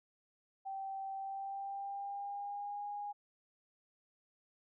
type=tone with pitch glide; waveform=sine; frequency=777 to 820.8 Hz; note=G5 to G#5; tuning=-16 to -21 cents; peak=-39 dBFS; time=0.65-3.13 s; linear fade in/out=20 ms; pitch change=+95 cents; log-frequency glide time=1.15-2.86 s; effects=none